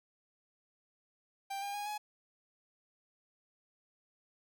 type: tone with pitch steps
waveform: 45% pulse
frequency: 788 / 805 / 822.4 / 840.2 Hz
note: G5 / G5 / G#5 / G#5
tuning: +9 / +46 / -17 / +20 cents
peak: -37 dBFS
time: 1.5-1.98 s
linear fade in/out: 10 ms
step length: 120 ms
effects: 13-bit